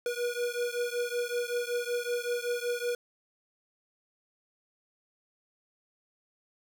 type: beating tone pair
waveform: square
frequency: 480.4 / 485.7 Hz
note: B4 / B4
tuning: -48 / -29 cents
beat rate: 5.3 Hz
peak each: -33 / -34 dBFS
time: 0.06-2.95 s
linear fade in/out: 2 ms
effects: none